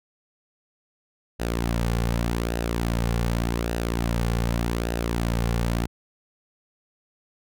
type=tone with flanger; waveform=sawtooth; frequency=57.9 Hz; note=A#1; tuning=11 cents flat; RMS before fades=-25 dBFS; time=1.39-5.87 s; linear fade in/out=20 ms; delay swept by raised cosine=0.89 to 3.19 ms; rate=0.85 Hz; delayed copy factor=-0.5; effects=none